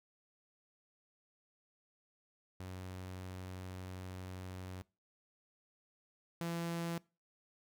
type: tone pair in turn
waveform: sawtooth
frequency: 92.5 / 168.86 Hz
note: F#2 / E3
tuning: 0 / +42 cents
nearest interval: minor seventh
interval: 1042 cents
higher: second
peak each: -40 / -33 dBFS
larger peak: second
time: 2.6-4.82 / 6.41-6.98 s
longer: first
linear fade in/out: 0 ms
effects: noise-tail reverb RT60 0.3 s tail -23 dB re dry